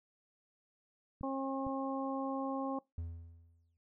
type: clicks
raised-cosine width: 5 ms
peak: -33 dBFS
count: 2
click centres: 1.211 / 1.667 s
type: harmonic tone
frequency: 269.5 Hz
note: C#4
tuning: 49 cents flat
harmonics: 1 / 2 / 3 / 4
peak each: -37 / -40 / -42 / -43 dBFS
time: 1.23-2.79 s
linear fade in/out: 5 ms
type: tone with exponential decay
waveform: triangle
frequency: 83.6 Hz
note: E2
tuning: 25 cents sharp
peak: -34 dBFS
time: 2.98-3.77 s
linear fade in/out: 0 ms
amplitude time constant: 170 ms
effects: noise-tail reverb RT60 0.2 s tail -23 dB re dry